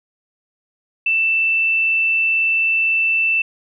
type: tone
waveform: sine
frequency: 2661 Hz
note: E7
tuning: 16 cents sharp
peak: -14 dBFS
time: 1.06-3.42 s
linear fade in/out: 5 ms
effects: none